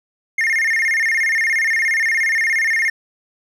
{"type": "tone with vibrato", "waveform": "triangle", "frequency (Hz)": 1967, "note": "B6", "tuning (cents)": -7, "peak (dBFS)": -13, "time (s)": [0.38, 2.9], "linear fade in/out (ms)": 5, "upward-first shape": "square", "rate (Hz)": 17, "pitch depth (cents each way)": 140, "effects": []}